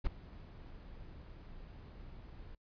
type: noise with ADSR envelope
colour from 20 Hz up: brown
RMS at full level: -30 dBFS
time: 0.04-2.55 s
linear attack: 27 ms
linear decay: 7 ms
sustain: -21 dB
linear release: 5 ms
effects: noise-tail reverb RT60 0.1 s tail -26 dB re dry + resampled to 11025 Hz